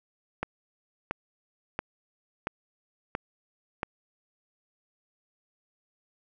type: click train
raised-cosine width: 0.5 ms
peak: -14 dBFS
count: 6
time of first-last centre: 0.43-3.831 s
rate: 1.47 Hz
effects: none